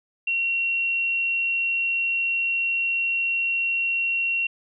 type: tone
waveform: sine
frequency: 2737 Hz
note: F7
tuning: 36 cents flat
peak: -21 dBFS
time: 0.27-4.47 s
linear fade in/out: 5 ms
effects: none